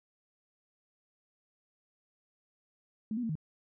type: tone with pitch steps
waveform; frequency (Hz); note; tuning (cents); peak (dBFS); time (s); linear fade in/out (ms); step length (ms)
sine; 217.1 / 246 / 226.7 / 155.7; A3 / B3 / A#3 / D#3; -23 / -7 / -48 / +2; -31; 3.11-3.354; 2; 61
effects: none